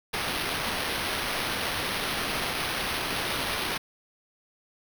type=noise with sample-and-hold; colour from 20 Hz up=blue; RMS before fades=-30 dBFS; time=0.13-3.78 s; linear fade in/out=10 ms; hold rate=7350 Hz; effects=none